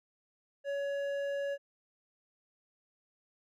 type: tone with hard clipping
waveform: sine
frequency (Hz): 562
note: C#5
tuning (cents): +24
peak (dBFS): -34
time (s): 0.64-1.58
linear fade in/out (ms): 50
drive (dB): 8
effects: none